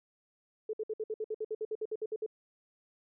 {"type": "tone bursts", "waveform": "sine", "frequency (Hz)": 434.3, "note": "A4", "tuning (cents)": -23, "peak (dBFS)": -32, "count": 16, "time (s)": [0.69, 2.263], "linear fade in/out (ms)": 5, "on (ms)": 43, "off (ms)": 59, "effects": []}